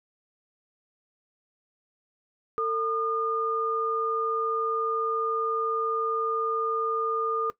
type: tone pair together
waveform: sine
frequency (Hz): 450 / 1215.7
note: A4 / D#6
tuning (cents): +39 / -41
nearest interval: octave + perfect fourth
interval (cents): 1720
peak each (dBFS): -27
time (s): 2.58-7.5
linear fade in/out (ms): 0
effects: noise-tail reverb RT60 0.1 s tail -17 dB re dry